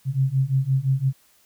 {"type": "beating tone pair", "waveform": "sine", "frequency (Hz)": [130.81, 136.61], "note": ["C3", "C#3"], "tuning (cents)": [0, -25], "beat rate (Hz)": 5.8, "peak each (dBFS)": [-22, -21], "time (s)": [0.05, 1.13], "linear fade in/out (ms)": 50, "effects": ["white hiss -59 dBFS RMS until 1.45 s"]}